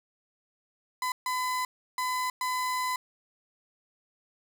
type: tone bursts at uneven times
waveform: 35% pulse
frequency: 1009 Hz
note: B5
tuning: 37 cents sharp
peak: -26 dBFS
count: 4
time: 1.02-1.12 / 1.26-1.65 / 1.98-2.3 / 2.41-2.96 s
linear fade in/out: 2 ms
effects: none